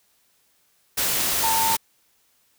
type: tone in noise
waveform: sine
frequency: 901 Hz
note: A5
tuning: 41 cents sharp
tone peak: -21 dBFS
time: 1.43-1.76 s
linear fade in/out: 10 ms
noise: white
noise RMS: -23 dBFS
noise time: 0.97-1.77 s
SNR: -1 dB
effects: white hiss -64 dBFS RMS until 2.58 s